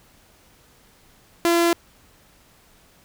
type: tone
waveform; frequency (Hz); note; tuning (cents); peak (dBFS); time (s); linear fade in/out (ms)
sawtooth; 340.3; F4; -45; -12; 1.45-1.73; 0
effects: pink hiss -55 dBFS RMS until 3.04 s